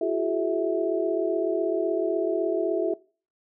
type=tone cluster; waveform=sine; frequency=340.4 / 376.6 / 423.9 / 654 Hz; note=F4 / F#4 / G#4 / E5; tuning=-44 / +31 / +35 / -14 cents; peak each=-28 dBFS; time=0.01-2.94 s; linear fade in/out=5 ms; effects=noise-tail reverb RT60 0.4 s tail -22 dB re dry